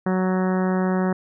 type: harmonic tone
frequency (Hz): 185.8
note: F#3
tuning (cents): +7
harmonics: 1 / 2 / 3 / 4 / 5 / 6 / 7 / 8 / 9 / 10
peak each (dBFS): -20 / -26 / -30 / -32 / -34 / -36 / -37 / -38 / -39 / -40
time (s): 0.06-1.13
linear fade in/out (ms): 5
effects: none